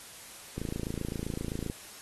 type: click train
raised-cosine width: 3 ms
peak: -21 dBFS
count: 32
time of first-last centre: 0.58-1.699 s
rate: 27.7 Hz
effects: white hiss -48 dBFS RMS until 2.01 s + AAC 32 kbps